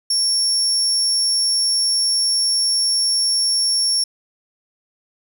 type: tone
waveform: 35% pulse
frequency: 5490 Hz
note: F8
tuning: 31 cents flat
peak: -13 dBFS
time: 0.1-4.04 s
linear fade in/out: 5 ms
effects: none